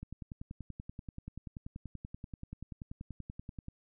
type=click train; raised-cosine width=5 ms; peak=-30 dBFS; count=39; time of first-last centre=0.03-3.684 s; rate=10.4 Hz; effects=none